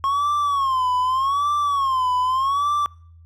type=tone with vibrato; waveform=triangle; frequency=1083 Hz; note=C#6; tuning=41 cents flat; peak=-16 dBFS; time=0.04-2.86 s; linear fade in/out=0 ms; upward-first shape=sine; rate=0.83 Hz; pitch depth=140 cents each way; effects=noise-tail reverb RT60 0.6 s tail -26 dB re dry + added 83 Hz sine -44 dBFS peak until 3.25 s